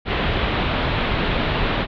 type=low-pass noise; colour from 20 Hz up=pink; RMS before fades=-21 dBFS; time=0.05-1.87 s; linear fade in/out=50 ms; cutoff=3800 Hz; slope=48 dB/octave; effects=none